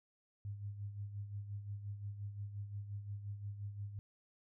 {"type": "tone with tremolo", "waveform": "sine", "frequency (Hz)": 101.7, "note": "G#2", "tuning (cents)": -36, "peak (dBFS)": -39, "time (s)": [0.45, 3.99], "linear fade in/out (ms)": 0, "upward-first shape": "sine", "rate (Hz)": 5.7, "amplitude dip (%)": 60, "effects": []}